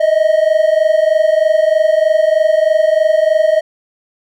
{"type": "tone pair together", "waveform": "triangle", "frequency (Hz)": [616.8, 640], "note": ["D#5", "D#5"], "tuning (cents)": [-15, 49], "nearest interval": "minor second", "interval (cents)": 64, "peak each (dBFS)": [-10, -10], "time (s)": [0, 3.61], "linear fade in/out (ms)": 10, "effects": []}